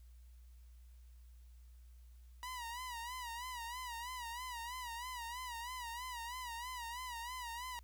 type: tone with vibrato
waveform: sawtooth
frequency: 970 Hz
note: B5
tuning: 31 cents flat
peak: -39 dBFS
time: 2.43-7.79 s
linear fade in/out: 0 ms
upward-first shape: sine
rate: 3.1 Hz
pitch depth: 93 cents each way
effects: added 60 Hz sine -55 dBFS peak until 7.83 s + white hiss -75 dBFS RMS until 7.83 s